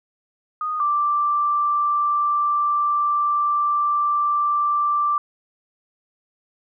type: tone pair in turn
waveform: sine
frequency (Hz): 1236 / 1175.2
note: D#6 / D6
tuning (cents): -12 / +1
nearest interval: minor second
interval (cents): 87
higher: first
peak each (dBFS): -22 / -17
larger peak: second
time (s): 0.61-0.8 / 0.8-5.18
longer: second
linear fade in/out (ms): 2
effects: none